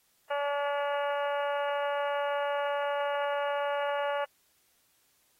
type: harmonic tone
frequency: 286.1 Hz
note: D4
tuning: 45 cents flat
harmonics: 2 / 3 / 4 / 5 / 6 / 7 / 8 / 9 / 10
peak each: -30 / -34 / -38 / -39 / -43 / -50 / -49 / -54 / -46 dBFS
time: 0.3-4.25 s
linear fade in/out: 10 ms
effects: white hiss -69 dBFS RMS until 5.39 s + AAC 48 kbps